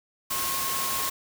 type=tone in noise; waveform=sine; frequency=1082 Hz; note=C#6; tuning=42 cents flat; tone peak=-32 dBFS; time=0.3-1.1 s; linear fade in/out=10 ms; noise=white; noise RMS=-29 dBFS; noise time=0.3-1.1 s; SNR=-6 dB; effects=none